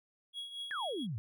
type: tone with tremolo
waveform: triangle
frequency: 3322 Hz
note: G#7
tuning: in tune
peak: -36 dBFS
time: 0.33-1.07 s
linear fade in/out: 50 ms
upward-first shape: triangle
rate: 4.4 Hz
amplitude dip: 70%
type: exponential sweep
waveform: sine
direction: down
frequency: 1797 to 97.7 Hz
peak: -35 dBFS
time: 0.71-1.18 s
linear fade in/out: 0 ms
effects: none